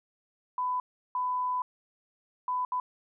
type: tone bursts at uneven times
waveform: sine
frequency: 1000 Hz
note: B5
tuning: 21 cents sharp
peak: -27 dBFS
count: 4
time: 0.58-0.8 / 1.15-1.62 / 2.48-2.65 / 2.72-2.8 s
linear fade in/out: 2 ms
effects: none